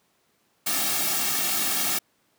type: noise with comb filter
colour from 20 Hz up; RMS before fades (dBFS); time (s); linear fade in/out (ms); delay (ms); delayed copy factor
white; -25; 0.66-1.99; 10; 2; -0.7
effects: pink hiss -67 dBFS RMS until 2.38 s + high-pass 150 Hz 12 dB/octave